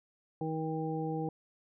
harmonic tone, 158.9 Hz, D#3, 37 cents sharp, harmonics 1 / 2 / 3 / 5, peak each -36 / -37 / -38 / -40 dBFS, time 0.41-1.29 s, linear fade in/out 2 ms, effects none

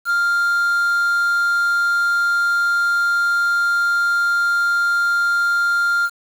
triangle tone with quantisation, 1396.9 Hz, F6, in tune, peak -13 dBFS, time 0.05-6.1 s, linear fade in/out 50 ms, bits 6, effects none

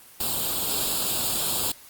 white noise with comb filter, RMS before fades -26 dBFS, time 0.2-1.72 s, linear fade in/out 5 ms, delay 0.25 ms, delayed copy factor +0.8, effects white hiss -49 dBFS RMS until 1.89 s + Opus 24 kbps

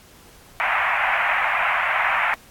white band-pass noise, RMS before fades -21 dBFS, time 0.6-2.34 s, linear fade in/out 0 ms, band 680 to 2400 Hz, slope 48 dB/octave, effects pink hiss -49 dBFS RMS until 2.5 s + AAC 64 kbps

